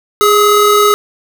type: tone pair together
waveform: square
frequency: 412.8 / 1277 Hz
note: G#4 / D#6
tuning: -10 / +45 cents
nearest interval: octave + minor sixth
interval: 1955 cents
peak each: -10 dBFS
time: 0.21-0.94 s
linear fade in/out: 0 ms
effects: none